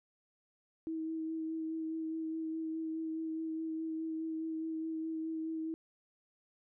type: tone with vibrato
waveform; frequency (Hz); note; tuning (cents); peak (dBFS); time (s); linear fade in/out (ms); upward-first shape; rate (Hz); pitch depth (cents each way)
sine; 320.7; E4; -48; -35; 0.87-5.74; 0; sine; 4.8; 15
effects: none